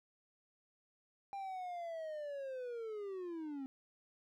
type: linear sweep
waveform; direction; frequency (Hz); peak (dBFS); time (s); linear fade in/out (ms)
triangle; down; 799 to 261.6; -39; 1.33-3.66; 0
effects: none

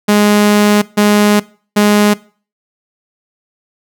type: tone bursts at uneven times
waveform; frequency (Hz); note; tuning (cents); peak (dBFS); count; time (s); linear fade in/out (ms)
sawtooth; 207.7; G#3; 0; -3; 3; 0.08-0.82 / 0.97-1.4 / 1.76-2.14; 10
effects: noise-tail reverb RT60 0.4 s tail -21 dB re dry

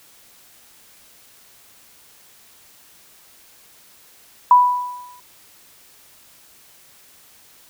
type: tone with exponential decay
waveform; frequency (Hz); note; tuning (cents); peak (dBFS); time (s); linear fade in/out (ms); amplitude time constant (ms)
sine; 987; B5; -1; -5; 4.51-5.2; 2; 150
effects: white hiss -50 dBFS RMS until 7.69 s

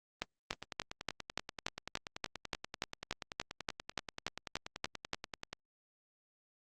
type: two click trains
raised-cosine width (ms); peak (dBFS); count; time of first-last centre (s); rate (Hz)
0.2; -23 / -16; 53 / 18; 0.53-5.53 / 0.22-5.133; 10.4 / 3.46
effects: Opus 32 kbps

